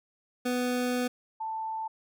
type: tone pair in turn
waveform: 25% pulse / sine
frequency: 248.2 / 884.5 Hz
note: B3 / A5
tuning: +9 / +9 cents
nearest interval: octave + minor seventh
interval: 2200 cents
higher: second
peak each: -23 / -31 dBFS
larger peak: first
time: 0.45-1.08 / 1.4-1.88 s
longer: first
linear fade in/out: 10 ms
effects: none